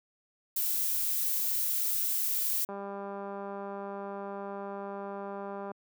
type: noise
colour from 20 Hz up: violet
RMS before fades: -30 dBFS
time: 0.56-2.65 s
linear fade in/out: 5 ms
type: click train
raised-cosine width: 1 ms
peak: -26 dBFS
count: 603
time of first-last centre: 2.69-5.715 s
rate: 199 Hz
effects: high-pass 200 Hz 12 dB/octave